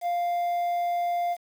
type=tone with quantisation; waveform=triangle; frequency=698.5 Hz; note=F5; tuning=in tune; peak=-22 dBFS; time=0.01-1.37 s; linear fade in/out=50 ms; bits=8; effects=none